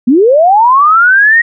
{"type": "linear sweep", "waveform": "sine", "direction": "up", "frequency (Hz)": [223.7, 1900], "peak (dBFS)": -3, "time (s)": [0.07, 1.42], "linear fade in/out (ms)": 10, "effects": []}